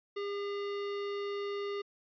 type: tone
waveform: square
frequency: 404.2 Hz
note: G#4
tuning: 47 cents flat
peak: -35 dBFS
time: 0.16-1.82 s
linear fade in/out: 10 ms
effects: resampled to 11025 Hz